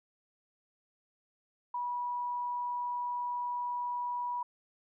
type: tone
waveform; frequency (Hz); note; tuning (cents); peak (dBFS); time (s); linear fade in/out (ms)
sine; 974; B5; -24; -32; 1.74-4.43; 5
effects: none